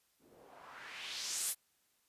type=noise with low-pass filter sweep; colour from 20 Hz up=blue; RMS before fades=-43 dBFS; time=0.19-1.55 s; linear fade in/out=50 ms; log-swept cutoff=280 to 12000 Hz; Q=1.9; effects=white hiss -75 dBFS RMS until 2.08 s + resampled to 32000 Hz